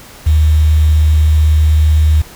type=tone with quantisation; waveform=sine; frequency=77 Hz; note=D#2; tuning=17 cents flat; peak=-6 dBFS; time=0.26-2.22 s; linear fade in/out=10 ms; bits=5; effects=pink hiss -36 dBFS RMS until 2.35 s